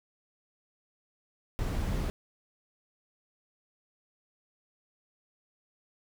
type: noise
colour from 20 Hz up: brown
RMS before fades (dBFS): -31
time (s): 1.59-2.1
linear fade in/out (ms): 0
effects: none